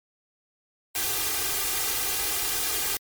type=noise with comb filter; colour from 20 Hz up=white; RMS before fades=-27 dBFS; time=0.95-2.97 s; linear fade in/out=2 ms; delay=2.5 ms; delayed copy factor=+0.85; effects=MP3 96 kbps